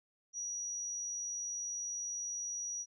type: tone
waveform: sine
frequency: 5800 Hz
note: F#8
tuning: 35 cents flat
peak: -37 dBFS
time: 0.33-2.86 s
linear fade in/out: 50 ms
effects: none